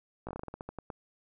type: slowing click train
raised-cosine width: 1 ms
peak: -25 dBFS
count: 13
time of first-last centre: 0.27-0.902 s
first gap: 17 ms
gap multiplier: 1.19
effects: none